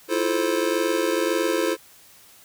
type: chord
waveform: square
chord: F major seventh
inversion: third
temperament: just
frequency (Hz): 327.4 / 349.2 / 436.5 / 523.8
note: E4 / F4 / A4 / C5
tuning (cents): -12 / 0 / -14 / +2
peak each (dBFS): -27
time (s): 0.08-1.77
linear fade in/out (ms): 50
effects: white hiss -51 dBFS RMS until 2.44 s